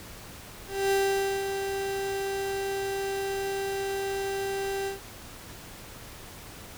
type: tone with ADSR envelope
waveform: 35% pulse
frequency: 392 Hz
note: G4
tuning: in tune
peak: -20 dBFS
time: 0.67-5 s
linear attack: 240 ms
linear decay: 520 ms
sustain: -7 dB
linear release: 130 ms
effects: added 103 Hz sine -54 dBFS peak until 6.77 s + pink hiss -45 dBFS RMS until 6.77 s